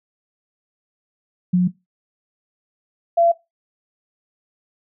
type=tone pair in turn; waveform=sine; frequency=180 / 679.6 Hz; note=F#3 / F5; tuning=-47 / -47 cents; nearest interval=octave + major seventh; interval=2300 cents; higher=second; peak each=-12 dBFS; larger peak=neither; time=1.53-1.68 / 3.17-3.32 s; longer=neither; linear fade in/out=10 ms; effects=noise-tail reverb RT60 0.2 s tail -18 dB re dry